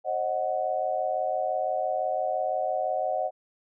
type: chord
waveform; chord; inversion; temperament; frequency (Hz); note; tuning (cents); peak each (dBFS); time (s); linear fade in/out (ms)
sine; C diminished; none; equal with one note detuned; 536.4 / 622.3 / 740; C5 / Eb5 / Gb5; +43 / 0 / 0; -32 / -29 / -28; 0.04-3.31; 50
effects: none